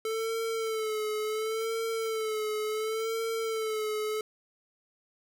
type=tone with vibrato; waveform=square; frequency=440 Hz; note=A4; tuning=in tune; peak=-30 dBFS; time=0.05-4.21 s; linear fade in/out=2 ms; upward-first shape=sine; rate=0.7 Hz; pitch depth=51 cents each way; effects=none